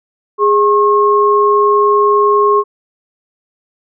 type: tone pair together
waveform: sine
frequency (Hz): 412.5 / 1081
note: G#4 / C#6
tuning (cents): -12 / -44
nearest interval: octave + perfect fourth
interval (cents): 1668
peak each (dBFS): -10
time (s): 0.38-2.64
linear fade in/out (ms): 50
effects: none